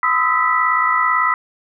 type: tone cluster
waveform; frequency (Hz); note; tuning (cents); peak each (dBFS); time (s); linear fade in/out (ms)
sine; 1014 / 1258 / 1316 / 1965; B5 / D#6 / E6 / B6; +45 / +19 / -3 / -9; -19; 0.03-1.34; 2
effects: none